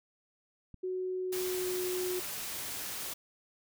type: click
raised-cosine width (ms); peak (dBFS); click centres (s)
5; -36; 0.743
type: tone with pitch glide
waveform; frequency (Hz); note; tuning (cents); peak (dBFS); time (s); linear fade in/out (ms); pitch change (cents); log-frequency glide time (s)
sine; 370 to 364.3; F#4 to F#4; 0 to -27; -32; 0.83-2.2; 10; -27; 1.21-1.81
type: noise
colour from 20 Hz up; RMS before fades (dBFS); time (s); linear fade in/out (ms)
white; -39; 1.32-3.14; 10
effects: none